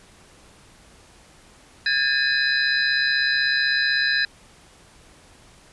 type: tone cluster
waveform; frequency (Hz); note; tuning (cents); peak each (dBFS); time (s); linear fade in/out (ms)
sine; 1638 / 1774 / 2511 / 4024 / 4980; G#6 / A6 / D#7 / B7 / D#8; -24 / +14 / +15 / +32 / +1; -22 / -24 / -31 / -24 / -30; 1.86-4.25; 2
effects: pink hiss -51 dBFS RMS until 5.72 s + resampled to 24000 Hz